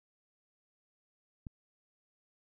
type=click; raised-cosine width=5 ms; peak=-30 dBFS; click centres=1.468 s; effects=none